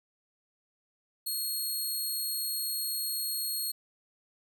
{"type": "tone", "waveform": "10% pulse", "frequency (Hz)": 4292, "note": "C8", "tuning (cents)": 43, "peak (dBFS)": -24, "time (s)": [1.26, 3.72], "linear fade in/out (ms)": 10, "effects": []}